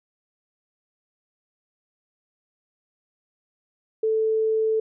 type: tone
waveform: sine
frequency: 440 Hz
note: A4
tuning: in tune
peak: -19 dBFS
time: 4.03-4.8 s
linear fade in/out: 5 ms
effects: none